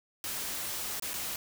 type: noise with dropouts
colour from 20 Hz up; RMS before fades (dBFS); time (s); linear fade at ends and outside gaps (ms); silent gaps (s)
white; -36; 0.24-1.36; 1; 0.998-1.023 / 1.134-1.139
effects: none